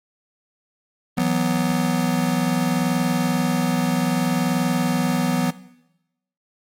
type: chord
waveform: square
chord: E suspended second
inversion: none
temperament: just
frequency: 164.81 / 185.42 / 247.2 Hz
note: E3 / F#3 / B3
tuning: 0 / +4 / +2 cents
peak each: -25 / -23 / -22 dBFS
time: 1.17-5.51 s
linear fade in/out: 10 ms
effects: noise-tail reverb RT60 0.9 s tail -18 dB re dry + MP3 64 kbps